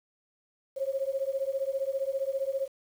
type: beating tone pair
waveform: sine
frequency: 534 / 549 Hz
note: C5 / C#5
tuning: +35 / -17 cents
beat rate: 15 Hz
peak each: -31 dBFS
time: 0.76-2.68 s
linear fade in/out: 20 ms
effects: 9-bit